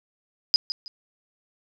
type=tone with echo; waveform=sine; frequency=4978 Hz; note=D#8; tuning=in tune; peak=-14 dBFS; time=0.54-0.56 s; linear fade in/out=0 ms; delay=160 ms; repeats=2; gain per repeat=-11 dB; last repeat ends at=0.88 s; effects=none